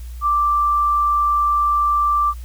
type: tone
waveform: sine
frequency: 1174.7 Hz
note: D6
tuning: in tune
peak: -14 dBFS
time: 0.21-2.34 s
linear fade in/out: 50 ms
effects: added 60 Hz sine -29 dBFS peak until 2.44 s + white hiss -49 dBFS RMS until 2.44 s